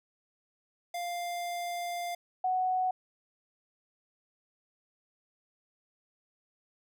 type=tone pair in turn; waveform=square / sine; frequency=698.5 / 741.8 Hz; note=F5 / F#5; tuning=0 / +4 cents; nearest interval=minor second; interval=104 cents; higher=second; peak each=-34 / -26 dBFS; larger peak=second; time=0.94-2.15 / 2.44-2.91 s; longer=first; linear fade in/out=5 ms; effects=none